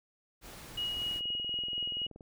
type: noise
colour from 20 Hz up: pink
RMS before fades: -48 dBFS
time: 0.41-1.22 s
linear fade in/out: 50 ms
type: tone with tremolo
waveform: sine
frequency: 2894 Hz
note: F#7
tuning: 39 cents flat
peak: -31 dBFS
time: 0.77-2.07 s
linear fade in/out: 10 ms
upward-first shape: triangle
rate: 4.1 Hz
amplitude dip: 30%
type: click train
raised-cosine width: 2 ms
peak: -36 dBFS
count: 27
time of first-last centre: 0.97-2.208 s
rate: 21 Hz
effects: none